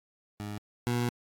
20% pulse tone pair in turn, 103.83 / 120.7 Hz, G#2 / B2, 0 / -39 cents, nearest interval minor third, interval 261 cents, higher second, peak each -31 / -22 dBFS, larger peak second, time 0.4-0.58 / 0.87-1.09 s, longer second, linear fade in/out 0 ms, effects AAC 64 kbps

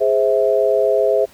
sine chord, Ab augmented, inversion none, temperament equal with one note detuned, 415.3 / 523.3 / 652.8 Hz, Ab4 / C5 / E5, 0 / 0 / -17 cents, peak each -17 dBFS, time 0-1.26 s, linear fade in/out 20 ms, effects pink hiss -48 dBFS RMS until 1.33 s

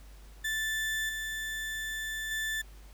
35% pulse tone with level steps, 1760 Hz, A6, in tune, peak -28 / -32 / -29 dBFS, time 0.44-2.62 s, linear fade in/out 10 ms, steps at 1.09 / 2.31 s, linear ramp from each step 2 ms, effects added 50 Hz sine -48 dBFS peak until 2.93 s + pink hiss -59 dBFS RMS until 2.93 s

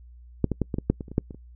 clicks, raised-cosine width 3 ms, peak -7 / -12 / -10 / -14 / -14 / -6 / -20 / -30 / -24 / -8 / -25 / -29 dBFS, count 12, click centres 0.443 / 0.517 / 0.617 / 0.742 / 0.785 / 0.9 / 1.008 / 1.082 / 1.116 / 1.181 / 1.308 / 1.346 s, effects noise-tail reverb RT60 0.1 s tail -26 dB re dry + added 60 Hz sine -45 dBFS peak until 1.55 s

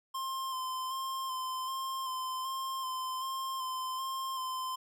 square tone with vibrato, 1046.5 Hz, C6, in tune, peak -35 dBFS, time 0.14-4.76 s, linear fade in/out 10 ms, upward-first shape square, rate 1.3 Hz, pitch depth 21 cents each way, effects none

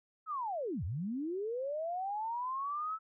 sine linear two-way sweep, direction down then up, 1318.5 to 73.9 to 1318.5 Hz, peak -34 dBFS, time 0.26-2.99 s, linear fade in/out 50 ms, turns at 0.84 s, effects none

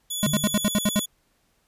15% pulse tone, 3419 Hz, G#7, 50 cents sharp, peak -20 dBFS, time 0.1-1.06 s, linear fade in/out 10 ms
square tone bursts, 207.7 Hz, G#3, in tune, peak -19 dBFS, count 8, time 0.23-0.993 s, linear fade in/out 0 ms, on 35 ms, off 69 ms
sine tone with exponential decay, 147.3 Hz, D3, 6 cents sharp, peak -22 dBFS, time 0.26-0.72 s, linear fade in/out 5 ms, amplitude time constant 100 ms
effects pink hiss -67 dBFS RMS until 1.67 s + resampled to 32000 Hz

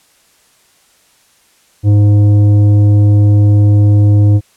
triangle tone with tanh clipping, 103.2 Hz, G#2, 10 cents flat, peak -6 dBFS, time 1.83-4.41 s, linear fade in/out 50 ms, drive 13 dB, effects white hiss -51 dBFS RMS until 4.56 s + low-pass 11000 Hz 12 dB/octave

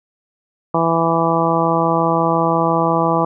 harmonic tone, 165.7 Hz, E3, 9 cents sharp, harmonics 1 / 2 / 3 / 4 / 5 / 6 / 7, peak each -21 / -21 / -21 / -21 / -21 / -21 / -21 dBFS, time 0.74-3.25 s, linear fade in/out 5 ms, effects none

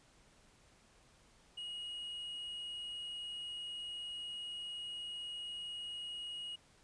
triangle tone, 2889 Hz, F#7, 42 cents flat, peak -40 dBFS, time 1.57-6.56 s, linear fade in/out 10 ms, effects pink hiss -66 dBFS RMS until 6.83 s + resampled to 22050 Hz

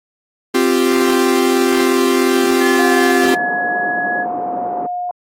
45% pulse chord, C suspended fourth, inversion none, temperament equal, 261.6 / 349.2 / 392 Hz, C4 / F4 / G4, 0 / 0 / 0 cents, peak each -16 dBFS, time 0.54-3.35 s, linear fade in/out 10 ms
sine tone with pitch glide, 1724 to 1680.7 Hz, A6 to G#6, -36 to +20 cents, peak -18 dBFS, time 2.59-4.26 s, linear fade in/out 50 ms, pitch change -44 cents, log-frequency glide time 3.25-3.53 s
sine tone, 715 Hz, F5, 41 cents sharp, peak -19 dBFS, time 2.79-5.11 s, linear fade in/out 2 ms
pink band-pass noise, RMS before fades -27 dBFS, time 3.23-4.87 s, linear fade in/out 10 ms, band 220 to 940 Hz, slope 24 dB/octave
effects AAC 48 kbps

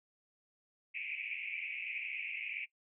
pink band-pass noise, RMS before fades -41 dBFS, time 0.94-2.66 s, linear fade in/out 20 ms, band 2200 to 2600 Hz, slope 96 dB/octave, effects noise-tail reverb RT60 0.1 s tail -20 dB re dry

